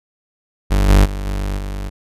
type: tone with level steps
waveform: 40% pulse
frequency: 49 Hz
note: G1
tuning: in tune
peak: -11 / -6 / -21 / -18 / -22 dBFS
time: 0.7-1.9 s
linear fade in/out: 20 ms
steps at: 0.88 / 1.04 / 1.25 / 1.57 s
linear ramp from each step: 20 ms
effects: resampled to 32000 Hz